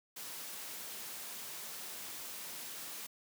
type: noise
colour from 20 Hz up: white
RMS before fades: -45 dBFS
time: 0.16-3.07 s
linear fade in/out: 10 ms
effects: high-pass 150 Hz 12 dB/octave